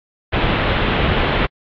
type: low-pass noise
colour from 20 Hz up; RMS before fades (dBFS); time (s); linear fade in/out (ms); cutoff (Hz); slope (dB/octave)
pink; -17; 0.32-1.47; 20; 3500; 48
effects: AAC 64 kbps